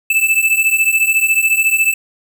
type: beating tone pair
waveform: square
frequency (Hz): 2626 / 2640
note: E7 / E7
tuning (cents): -7 / +2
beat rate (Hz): 14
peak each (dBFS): -16 / -14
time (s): 0.1-1.94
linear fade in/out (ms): 5
effects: none